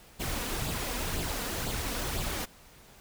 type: noise with flanger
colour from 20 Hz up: pink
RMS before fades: -33 dBFS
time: 0.19-2.46 s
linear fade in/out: 20 ms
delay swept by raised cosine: 0.24 to 4.24 ms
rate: 2 Hz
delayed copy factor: +0.55
effects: pink hiss -55 dBFS RMS until 3 s